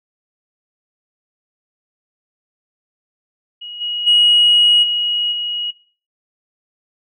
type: tone with level steps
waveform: sine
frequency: 2898 Hz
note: F#7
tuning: 37 cents flat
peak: -29 / -20 / -8 / -16 / -20 dBFS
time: 3.61-5.71 s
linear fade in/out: 10 ms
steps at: 3.8 / 4.06 / 4.82 / 5.31 s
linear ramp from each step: 20 ms
effects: noise-tail reverb RT60 0.4 s tail -17 dB re dry + tanh soft clip ceiling -4 dBFS